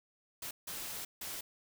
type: noise bursts at uneven times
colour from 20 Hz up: white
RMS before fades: -42 dBFS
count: 3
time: 0.42-0.51 / 0.67-1.05 / 1.21-1.41 s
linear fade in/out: 5 ms
effects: none